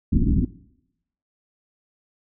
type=low-pass noise; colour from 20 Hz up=pink; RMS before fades=-19 dBFS; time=0.12-0.45 s; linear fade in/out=5 ms; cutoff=300 Hz; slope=48 dB/octave; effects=noise-tail reverb RT60 0.8 s tail -19 dB re dry